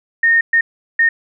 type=tone bursts at uneven times; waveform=sine; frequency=1839 Hz; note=A#6; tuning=24 cents flat; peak=-9 dBFS; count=3; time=0.23-0.41 / 0.53-0.61 / 0.99-1.09 s; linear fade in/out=5 ms; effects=none